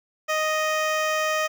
15% pulse tone with notch filter, 622.3 Hz, D#5, in tune, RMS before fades -24 dBFS, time 0.28-1.48 s, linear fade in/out 20 ms, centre 11000 Hz, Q 0.97, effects none

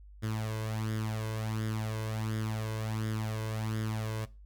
sawtooth tone with flanger, 109.6 Hz, A2, 6 cents flat, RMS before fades -34 dBFS, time 0.22-4.26 s, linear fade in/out 20 ms, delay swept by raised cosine 0.58 to 1.98 ms, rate 1.4 Hz, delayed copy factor +0.65, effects noise-tail reverb RT60 0.3 s tail -20 dB re dry + added 50 Hz sine -49 dBFS peak until 4.45 s

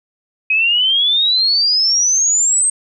sine exponential sweep, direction up, 2518 to 8440 Hz, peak -11 dBFS, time 0.5-2.7 s, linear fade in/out 5 ms, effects none

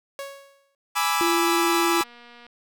sawtooth tone with exponential decay, 554.4 Hz, C#5, in tune, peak -26 dBFS, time 0.19-0.75 s, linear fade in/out 1 ms, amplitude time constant 120 ms
sawtooth chord, E dominant seventh, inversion first, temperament equal, 830.6 / 987.8 / 1174.7 / 1318.5 Hz, G#5 / B5 / D6 / E6, 0 / 0 / 0 / 0 cents, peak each -23 dBFS, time 0.95-2.04 s, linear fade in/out 20 ms
sine tone with vibrato, 341.1 Hz, F4, 41 cents flat, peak -22 dBFS, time 1.21-2.01 s, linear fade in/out 0 ms, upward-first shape sine, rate 19 Hz, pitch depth 16 cents each way
click train, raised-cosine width 0.3 ms, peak -32 dBFS, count 208, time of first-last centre 1.6-2.466 s, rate 239 Hz
effects none

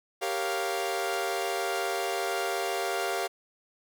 sawtooth chord, G half-diminished seventh, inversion none, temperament equal, 392 / 466.2 / 554.4 / 698.5 Hz, G4 / Bb4 / Db5 / F5, 0 / 0 / 0 / 0 cents, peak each -29 / -32 / -33 / -28 dBFS, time 0.21-3.28 s, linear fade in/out 20 ms, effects none

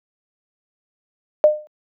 sine tone with exponential decay, 606 Hz, D#5, 46 cents flat, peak -4 dBFS, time 1.44-1.67 s, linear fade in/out 0 ms, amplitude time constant 49 ms, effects high-pass 400 Hz 12 dB/octave

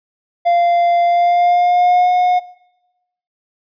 triangle tone with pitch glide, 693 to 722.4 Hz, F5 to F#5, -14 to -42 cents, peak -8 dBFS, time 0.45-2.4 s, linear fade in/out 20 ms, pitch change +72 cents, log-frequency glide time 1.04-2.1 s, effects noise-tail reverb RT60 0.9 s tail -19 dB re dry + resampled to 11025 Hz

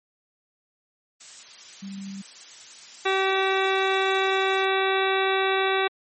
blue noise, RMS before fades -39 dBFS, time 1.2-4.65 s, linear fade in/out 10 ms
sine tone, 196 Hz, G3, in tune, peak -33 dBFS, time 1.82-2.22 s, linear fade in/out 10 ms
harmonic tone, 384.1 Hz, G4, 35 cents flat, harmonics 1 / 2 / 3 / 4 / 5 / 6 / 7 / 9 / 10, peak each -24 / -27 / -29 / -30 / -31 / -32 / -32 / -34 / -34 dBFS, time 3.05-5.88 s, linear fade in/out 10 ms
effects MP3 32 kbps

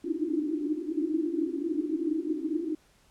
white band-pass noise, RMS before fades -30 dBFS, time 0.04-2.75 s, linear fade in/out 5 ms, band 290 to 340 Hz, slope 96 dB/octave, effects pink hiss -63 dBFS RMS until 3.1 s + low-pass 11000 Hz 12 dB/octave

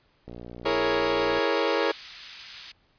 click train, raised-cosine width 2 ms, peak -27 dBFS, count 67, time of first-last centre 0.28-1.384 s, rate 59.8 Hz
sawtooth chord, A# half-diminished seventh, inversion second, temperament equal, 329.6 / 415.3 / 466.2 / 554.4 Hz, E4 / G#4 / A#4 / C#5, 0 / 0 / 0 / 0 cents, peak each -26 / -24 / -23 / -24 dBFS, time 0.65-1.92 s, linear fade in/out 10 ms
white high-pass noise, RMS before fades -37 dBFS, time 1.57-2.72 s, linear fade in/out 5 ms, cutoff 1800 Hz, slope 12 dB/octave
effects pink hiss -65 dBFS RMS until 2.98 s + resampled to 11025 Hz

